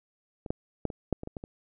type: clicks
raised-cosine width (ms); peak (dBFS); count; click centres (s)
2; -25 / -15 / -14 / -25 / -12 / -24 / -24 / -23 / -26; 9; 0.462 / 0.505 / 0.853 / 0.902 / 1.127 / 1.234 / 1.274 / 1.368 / 1.439
effects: none